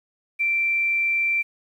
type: tone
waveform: sine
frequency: 2349 Hz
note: D7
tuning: in tune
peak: -19 dBFS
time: 0.39-1.43 s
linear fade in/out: 20 ms
effects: 9-bit